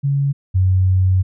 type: tone pair in turn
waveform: sine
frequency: 140 / 93.27 Hz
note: C#3 / F#2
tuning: +18 / +14 cents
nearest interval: perfect fifth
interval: 704 cents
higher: first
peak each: -14 / -11 dBFS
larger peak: second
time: 0.03-0.33 / 0.54-1.23 s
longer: second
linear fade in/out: 20 ms
effects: none